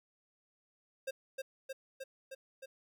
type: tone with echo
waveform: square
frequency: 533 Hz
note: C5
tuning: 32 cents sharp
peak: -36 dBFS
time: 1.07-1.11 s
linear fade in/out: 10 ms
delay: 310 ms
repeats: 5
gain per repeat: -2 dB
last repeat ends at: 2.66 s
effects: none